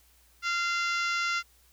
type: harmonic tone with a mistuned harmonic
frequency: 691 Hz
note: F5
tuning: 19 cents flat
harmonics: 2 / 3 / 4 / 5 / 6 / 7 / 8 / 9 / 10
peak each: -29 / -32 / -36 / -41 / -42 / -40 / -43 / -46 / -48 dBFS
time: 0.42-1.43 s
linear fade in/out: 50 ms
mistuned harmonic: 10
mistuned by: +31 cents
effects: added 60 Hz sine -63 dBFS peak until 1.72 s + white hiss -63 dBFS RMS until 1.72 s